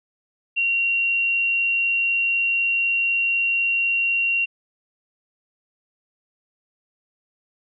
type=tone; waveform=sine; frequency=2752 Hz; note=F7; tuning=26 cents flat; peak=-18 dBFS; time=0.56-4.46 s; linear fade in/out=20 ms; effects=none